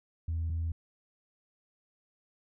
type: tone pair in turn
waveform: sine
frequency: 82.1 / 82.42 Hz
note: E2 / E2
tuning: -6 / 0 cents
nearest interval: unison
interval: 6 cents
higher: second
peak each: -28 / -28 dBFS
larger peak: neither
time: 0.28-0.5 / 0.5-0.72 s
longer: neither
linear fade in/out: 5 ms
effects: tanh soft clip ceiling -27 dBFS